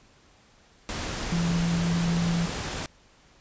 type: noise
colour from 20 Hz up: pink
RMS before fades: -32 dBFS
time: 0.89-2.86 s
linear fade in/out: 0 ms
type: tone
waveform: sine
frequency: 170 Hz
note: F3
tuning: 46 cents flat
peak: -23 dBFS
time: 1.32-2.46 s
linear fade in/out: 5 ms
type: clicks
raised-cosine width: 2 ms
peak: -24 dBFS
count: 7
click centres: 1.563 / 1.611 / 1.74 / 2.037 / 2.17 / 2.292 / 2.495 s
effects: pink hiss -58 dBFS RMS until 3.4 s + resampled to 16000 Hz